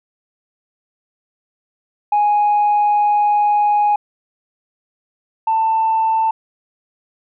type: tone pair in turn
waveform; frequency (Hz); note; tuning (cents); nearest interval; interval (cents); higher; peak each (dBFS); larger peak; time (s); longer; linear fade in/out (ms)
sine; 830.6 / 889.5; G#5 / A5; 0 / +19; minor second; 119; second; -10 / -12; first; 2.12-3.96 / 5.47-6.31; first; 5
effects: tanh soft clip ceiling -9 dBFS